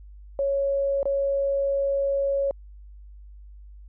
sine tone with dropouts, 554.4 Hz, C#5, in tune, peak -21 dBFS, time 0.39-2.51 s, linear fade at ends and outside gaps 1 ms, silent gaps 1.03-1.055 s, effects added 50 Hz sine -42 dBFS peak until 3.88 s

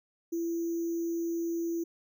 sine tone with sample-and-hold, 336.2 Hz, E4, 34 cents sharp, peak -29 dBFS, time 0.32-1.84 s, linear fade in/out 10 ms, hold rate 6300 Hz, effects none

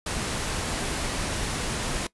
pink noise, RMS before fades -29 dBFS, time 0.06-2.07 s, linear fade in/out 5 ms, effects noise-tail reverb RT60 0.1 s tail -20 dB re dry + resampled to 24000 Hz

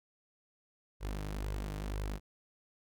sawtooth tone with flanger, 50.6 Hz, G#1, 44 cents flat, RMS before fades -38 dBFS, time 1-2.2 s, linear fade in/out 50 ms, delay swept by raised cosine 1.9 to 6.7 ms, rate 2 Hz, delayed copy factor +0.55, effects none

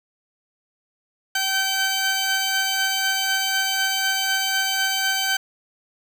15% pulse tone pair together, 770 / 1544 Hz, G5 / G6, -31 / -27 cents, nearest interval octave, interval 1204 cents, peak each -19 / -15 dBFS, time 1.35-5.37 s, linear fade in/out 5 ms, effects none

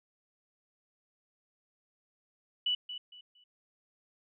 sine tone with echo, 2960 Hz, F#7, in tune, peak -27 dBFS, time 2.66-2.75 s, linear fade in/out 5 ms, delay 230 ms, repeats 3, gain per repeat -11 dB, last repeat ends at 3.44 s, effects none

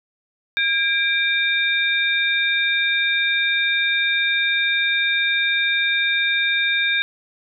sine tone cluster, 1622 / 2353 / 3667 Hz, G#6 / D7 / A#7, -41 / +3 / -29 cents, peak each -21 / -21 / -22 dBFS, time 0.57-7.02 s, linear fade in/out 0 ms, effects none

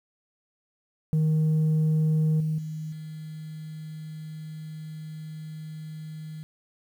sine tone with level steps, 156.3 Hz, D#3, 8 cents sharp, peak -17 / -23 / -31 / -35 dBFS, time 1.13-6.43 s, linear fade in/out 0 ms, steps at 2.4 / 2.58 / 2.92 s, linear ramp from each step 5 ms, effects tanh soft clip ceiling -19 dBFS + 9-bit

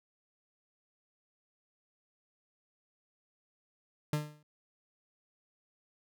40% pulse tone with exponential decay, 150 Hz, D3, 37 cents sharp, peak -26 dBFS, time 4.13-4.43 s, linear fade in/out 2 ms, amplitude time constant 64 ms, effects none

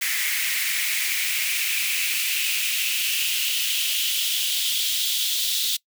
white noise with high-pass filter sweep, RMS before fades -24 dBFS, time 0.01-5.77 s, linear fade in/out 10 ms, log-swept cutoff 2000 to 3600 Hz, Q 4.2, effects noise-tail reverb RT60 0.1 s tail -23 dB re dry

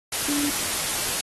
sine tone in noise, 288.6 Hz, D4, 30 cents flat, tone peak -23 dBFS, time 0.28-0.5 s, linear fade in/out 5 ms, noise white, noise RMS -26 dBFS, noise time 0.12-1.21 s, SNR 0 dB, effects AAC 32 kbps

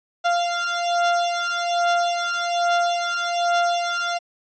30% pulse beating tone pair, 694 / 695.2 Hz, F5 / F5, -11 / -8 cents, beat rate 1.2 Hz, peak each -20 dBFS, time 0.24-4.19 s, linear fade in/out 20 ms, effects resampled to 16000 Hz

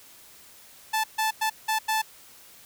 sawtooth tone bursts at uneven times, 876 Hz, A5, 8 cents flat, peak -19 dBFS, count 5, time 0.93-1.04 / 1.18-1.31 / 1.41-1.5 / 1.68-1.79 / 1.88-2.02 s, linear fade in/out 10 ms, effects white hiss -51 dBFS RMS until 2.65 s

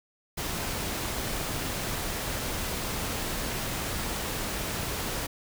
pink noise, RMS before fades -32 dBFS, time 0.37-5.27 s, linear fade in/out 10 ms, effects none

